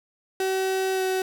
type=tone with pitch glide; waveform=35% pulse; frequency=380 to 376.1 Hz; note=F#4 to F#4; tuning=+46 to +28 cents; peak=-21 dBFS; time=0.4-1.22 s; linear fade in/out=2 ms; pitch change=-18 cents; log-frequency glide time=0.93-1.02 s; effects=none